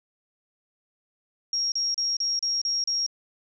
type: tone bursts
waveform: sine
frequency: 5588 Hz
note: F8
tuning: in tune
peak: -23 dBFS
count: 7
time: 1.53-3.064 s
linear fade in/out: 2 ms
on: 190 ms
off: 34 ms
effects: none